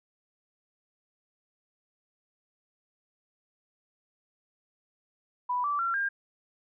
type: tone with pitch steps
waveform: sine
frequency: 987.8 / 1161.2 / 1365.1 / 1604.7 Hz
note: B5 / D6 / F6 / G6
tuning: 0 / -20 / -40 / +40 cents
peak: -26 dBFS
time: 5.49-6.09 s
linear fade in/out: 10 ms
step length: 150 ms
effects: none